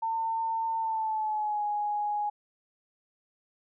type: tone with pitch glide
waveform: sine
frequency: 902 to 831.9 Hz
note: A5 to G#5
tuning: +43 to +3 cents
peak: -27 dBFS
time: 0.02-2.3 s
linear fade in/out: 10 ms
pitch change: -140 cents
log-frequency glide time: 0.77-1.63 s
effects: none